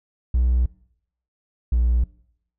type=tone pair in turn; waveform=triangle; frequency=61.5 / 59.65 Hz; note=B1 / A#1; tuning=-7 / +41 cents; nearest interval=minor second; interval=52 cents; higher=first; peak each=-13 dBFS; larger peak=neither; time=0.34-0.66 / 1.72-2.04 s; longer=neither; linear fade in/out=5 ms; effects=noise-tail reverb RT60 0.7 s tail -23 dB re dry + tanh soft clip ceiling -10 dBFS